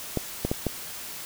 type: clicks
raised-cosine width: 2 ms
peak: -11 dBFS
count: 4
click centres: 0.173 / 0.45 / 0.515 / 0.667 s
effects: white hiss -38 dBFS RMS until 1.25 s